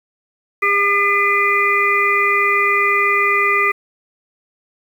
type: harmonic tone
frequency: 403.1 Hz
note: G4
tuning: 48 cents sharp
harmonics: 1 / 3 / 5 / 6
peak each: -22 / -17 / -16 / -20 dBFS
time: 0.62-3.72 s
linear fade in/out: 10 ms
effects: 7-bit